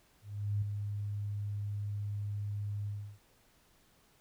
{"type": "tone with ADSR envelope", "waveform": "sine", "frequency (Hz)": 102.7, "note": "G#2", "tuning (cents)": -19, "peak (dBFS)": -28, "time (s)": [0.22, 3.19], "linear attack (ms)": 400, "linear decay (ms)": 6, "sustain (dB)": -6, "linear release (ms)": 320, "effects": ["pink hiss -67 dBFS RMS until 4.2 s"]}